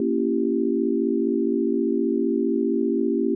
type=chord; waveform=sine; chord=A# diminished seventh; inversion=none; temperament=equal with one note detuned; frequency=233.1 / 277.2 / 336.9 / 392 Hz; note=A#3 / C#4 / E4 / G4; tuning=0 / 0 / +38 / 0 cents; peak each=-25 dBFS; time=0-3.35 s; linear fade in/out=2 ms; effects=none